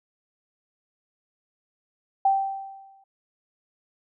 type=tone with exponential decay; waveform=sine; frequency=780 Hz; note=G5; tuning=9 cents flat; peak=-15 dBFS; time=2.25-3.04 s; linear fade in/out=5 ms; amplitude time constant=170 ms; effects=none